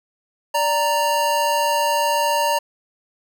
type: tone pair together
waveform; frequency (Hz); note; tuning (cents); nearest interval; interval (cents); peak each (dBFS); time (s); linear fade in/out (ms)
square; 585.6 / 929; D5 / A#5; -5 / -6; minor sixth; 799; -23 / -19; 0.54-2.59; 10
effects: none